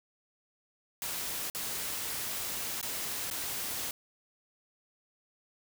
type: noise with dropouts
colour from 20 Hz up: white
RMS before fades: -36 dBFS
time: 1.02-3.91 s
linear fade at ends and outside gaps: 1 ms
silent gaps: 1.5-1.548 / 2.813-2.828 / 3.301-3.311 s
effects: none